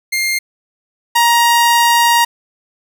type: tone pair in turn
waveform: sawtooth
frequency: 2114 / 941.7 Hz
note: C7 / A#5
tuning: +17 / +17 cents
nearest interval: octave + major second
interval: 1400 cents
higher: first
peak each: -11 / -5 dBFS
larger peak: second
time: 0.12-0.39 / 1.15-2.25 s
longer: second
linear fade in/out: 10 ms
effects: none